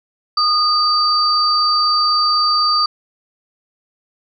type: tone pair together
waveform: sine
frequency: 1228 / 4636 Hz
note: D#6 / D8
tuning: -23 / -23 cents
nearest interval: octave + major seventh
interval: 2300 cents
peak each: -15 dBFS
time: 0.37-2.86 s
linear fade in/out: 5 ms
effects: none